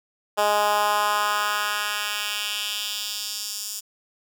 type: tone with high-pass filter sweep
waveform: 10% pulse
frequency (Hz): 207.7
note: G#3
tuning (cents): 0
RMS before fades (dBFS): -25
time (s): 0.37-3.81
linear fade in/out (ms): 20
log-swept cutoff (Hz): 620 to 6500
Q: 1.7
effects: none